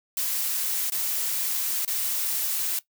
blue noise with dropouts, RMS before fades -27 dBFS, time 0.17-2.79 s, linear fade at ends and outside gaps 2 ms, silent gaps 0.9-0.92 / 1.85-1.877 s, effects noise-tail reverb RT60 0.1 s tail -17 dB re dry

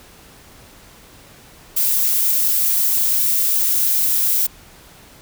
violet noise, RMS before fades -17 dBFS, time 1.76-4.47 s, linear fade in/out 10 ms, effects pink hiss -45 dBFS RMS until 5.21 s

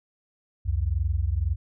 sine tone pair together, 65.41 / 87.31 Hz, C2 / F2, 0 / 0 cents, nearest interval perfect fourth, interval 500 cents, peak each -25 dBFS, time 0.65-1.56 s, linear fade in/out 20 ms, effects none

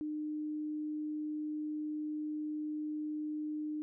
sine tone, 303.6 Hz, D#4, 42 cents flat, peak -35 dBFS, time 0.01-3.82 s, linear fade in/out 0 ms, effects none

